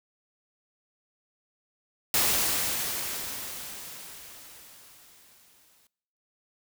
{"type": "noise with exponential decay", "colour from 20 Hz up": "white", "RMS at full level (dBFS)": -23, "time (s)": [2.14, 5.87], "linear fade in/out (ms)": 2, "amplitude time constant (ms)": 810, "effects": ["noise-tail reverb RT60 0.8 s tail -23 dB re dry"]}